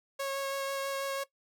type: tone with vibrato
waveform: sawtooth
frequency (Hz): 548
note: C#5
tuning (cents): -20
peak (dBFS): -28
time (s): 0.19-1.24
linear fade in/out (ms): 10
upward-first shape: sine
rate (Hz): 6.1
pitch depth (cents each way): 11
effects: noise-tail reverb RT60 0.1 s tail -17 dB re dry